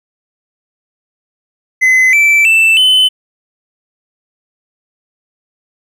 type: tone with pitch steps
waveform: triangle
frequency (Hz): 2037 / 2326 / 2657 / 3034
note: C7 / D7 / E7 / F#7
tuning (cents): -47 / -17 / +13 / +43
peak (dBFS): -4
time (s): 1.81-3.09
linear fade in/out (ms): 20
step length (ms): 320
effects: none